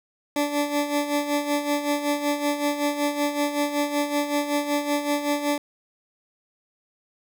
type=tone with tremolo; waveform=20% pulse; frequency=290.8 Hz; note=D4; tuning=17 cents flat; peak=-15 dBFS; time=0.36-5.58 s; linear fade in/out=2 ms; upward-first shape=sine; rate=5.3 Hz; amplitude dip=65%; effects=none